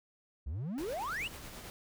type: exponential sweep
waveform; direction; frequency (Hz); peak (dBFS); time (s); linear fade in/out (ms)
triangle; up; 60.7 to 3037; -33; 0.46-1.28; 10
type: noise with tremolo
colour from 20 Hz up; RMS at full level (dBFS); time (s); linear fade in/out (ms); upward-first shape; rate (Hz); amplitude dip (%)
pink; -46; 0.78-1.7; 0; sine; 9.2; 30
effects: none